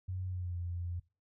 sine tone with pitch glide, 92.5 to 87.31 Hz, F#2 to F2, 0 to 0 cents, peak -35 dBFS, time 0.08-1 s, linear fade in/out 10 ms, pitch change -100 cents, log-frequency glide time 0.27-0.57 s, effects noise-tail reverb RT60 0.3 s tail -21 dB re dry

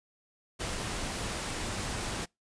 pink noise, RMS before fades -35 dBFS, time 0.59-2.26 s, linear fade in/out 20 ms, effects noise-tail reverb RT60 0.2 s tail -26 dB re dry + resampled to 22050 Hz

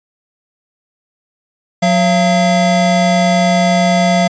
square tone pair together, 181.7 / 682.6 Hz, F#3 / F5, -31 / -40 cents, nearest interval octave + major seventh, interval 2291 cents, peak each -13 dBFS, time 1.82-4.28 s, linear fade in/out 10 ms, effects resampled to 16000 Hz

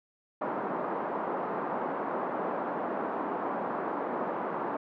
white band-pass noise, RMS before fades -33 dBFS, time 0.41-4.77 s, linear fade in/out 5 ms, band 200 to 1100 Hz, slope 24 dB/octave, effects none

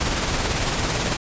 pink noise with tremolo, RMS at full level -21 dBFS, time 0-1.17 s, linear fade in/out 10 ms, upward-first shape triangle, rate 18 Hz, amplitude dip 40%, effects resampled to 16000 Hz

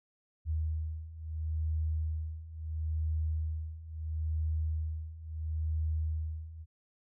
sine beating tone pair, 78.3 / 79.04 Hz, D#2 / D#2, +11 / +28 cents, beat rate 0.74 Hz, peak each -36 / -33 dBFS, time 0.45-6.66 s, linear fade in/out 50 ms, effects none

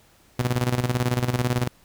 sawtooth tone with tremolo, 123.47 Hz, B2, in tune, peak -15 dBFS, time 0.39-1.68 s, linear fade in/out 5 ms, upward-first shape square, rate 18 Hz, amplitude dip 70%, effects pink hiss -57 dBFS RMS until 1.84 s

